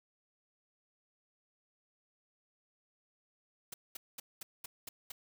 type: noise bursts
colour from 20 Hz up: white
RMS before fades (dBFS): -44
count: 7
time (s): 3.72-5.12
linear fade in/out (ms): 5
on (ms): 20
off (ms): 210
effects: none